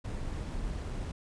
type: noise with sample-and-hold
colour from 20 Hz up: brown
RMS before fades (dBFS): -36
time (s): 0.04-1.12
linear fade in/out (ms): 10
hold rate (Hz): 8820
effects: resampled to 22050 Hz